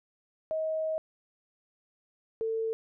sine tone pair in turn, 633 / 447.6 Hz, D#5 / A4, +30 / +30 cents, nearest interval tritone, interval 600 cents, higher first, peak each -28 dBFS, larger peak neither, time 0.51-0.98 / 2.41-2.73 s, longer first, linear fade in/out 0 ms, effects none

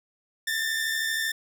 sawtooth tone pair together, 1730.2 / 1803 Hz, A6 / A6, -30 / +42 cents, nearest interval minor second, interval 72 cents, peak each -29 / -23 dBFS, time 0.47-1.32 s, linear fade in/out 5 ms, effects none

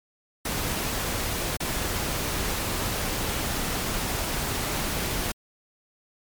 pink noise with dropouts, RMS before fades -28 dBFS, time 0.45-5.32 s, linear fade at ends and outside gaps 5 ms, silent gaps 1.569-1.602 s, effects MP3 96 kbps

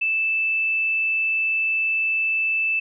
sine tone, 2637 Hz, E7, in tune, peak -19 dBFS, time 0.01-2.8 s, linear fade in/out 10 ms, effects none

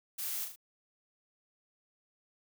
blue noise with echo, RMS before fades -38 dBFS, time 0.18-0.45 s, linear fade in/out 10 ms, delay 37 ms, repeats 3, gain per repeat -5 dB, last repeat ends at 0.561 s, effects none

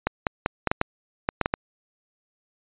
clicks, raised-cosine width 0.5 ms, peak -6 dBFS, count 10, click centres 0.07 / 0.268 / 0.461 / 0.673 / 0.715 / 0.814 / 1.289 / 1.413 / 1.459 / 1.539 s, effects resampled to 8000 Hz

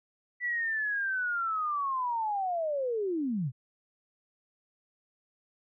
sine linear sweep, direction down, 1975.5 to 113 Hz, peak -28 dBFS, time 0.4-3.52 s, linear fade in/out 50 ms, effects none

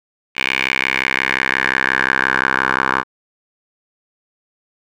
10% pulse tone with band-pass filter sweep, 65.7 Hz, C2, 8 cents sharp, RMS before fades -18 dBFS, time 0.35-3.04 s, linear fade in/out 50 ms, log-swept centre 2500 to 1300 Hz, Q 3.8, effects none

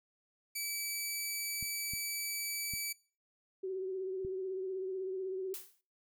10% pulse tone, 2301 Hz, D7, 36 cents flat, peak -27 dBFS, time 0.55-2.93 s, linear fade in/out 10 ms
clicks, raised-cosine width 5 ms, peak -34 dBFS, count 4, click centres 1.627 / 1.936 / 2.737 / 4.249 s
sine tone with vibrato, 377.8 Hz, F#4, 36 cents sharp, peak -35 dBFS, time 3.63-5.54 s, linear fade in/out 10 ms, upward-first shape triangle, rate 16 Hz, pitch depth 44 cents each way
blue noise with exponential decay, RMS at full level -40 dBFS, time 5.54-5.81 s, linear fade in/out 0 ms, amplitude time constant 58 ms
effects noise-tail reverb RT60 0.4 s tail -23 dB re dry

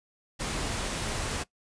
pink noise, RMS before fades -32 dBFS, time 0.39-1.44 s, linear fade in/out 20 ms, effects noise-tail reverb RT60 0.1 s tail -19 dB re dry + resampled to 22050 Hz

